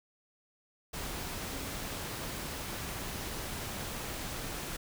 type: tone in noise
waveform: sine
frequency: 273 Hz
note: C#4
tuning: 26 cents flat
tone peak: -46 dBFS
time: 1.52-1.76 s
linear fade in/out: 10 ms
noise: pink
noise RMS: -39 dBFS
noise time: 0.93-4.77 s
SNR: -10 dB
effects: none